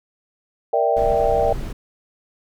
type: chord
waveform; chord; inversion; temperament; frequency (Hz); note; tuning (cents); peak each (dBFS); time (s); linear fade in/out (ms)
sine; E half-diminished seventh; second; equal; 466.2 / 587.3 / 659.3 / 784; Bb4 / D5 / E5 / G5; 0 / 0 / 0 / 0; -21; 0.73-1.53; 5
type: noise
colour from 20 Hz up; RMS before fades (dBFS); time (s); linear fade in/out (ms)
brown; -27; 0.96-1.73; 10
effects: none